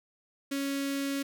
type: tone with notch filter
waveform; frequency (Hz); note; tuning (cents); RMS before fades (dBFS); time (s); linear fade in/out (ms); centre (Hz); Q
sawtooth; 277.2; C#4; 0; -32; 0.51-1.23; 10; 840; 0.79
effects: none